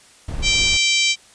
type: noise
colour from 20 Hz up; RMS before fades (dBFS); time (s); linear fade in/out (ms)
brown; -26; 0.28-0.77; 5
type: harmonic tone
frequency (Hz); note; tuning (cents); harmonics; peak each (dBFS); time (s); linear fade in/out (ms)
780; G5; -9; 3 / 4 / 5 / 6 / 7 / 8 / 9 / 10; -19 / -21 / -23 / -25 / -26 / -27 / -28 / -29; 0.42-1.16; 50
effects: white hiss -49 dBFS RMS until 1.34 s + resampled to 22050 Hz